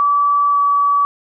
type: tone with pitch glide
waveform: sine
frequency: 1152 to 1144 Hz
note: D6 to D6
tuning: -34 to -46 cents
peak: -11 dBFS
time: 0-1.05 s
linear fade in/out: 0 ms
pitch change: -12 cents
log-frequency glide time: 0.5-0.58 s
effects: none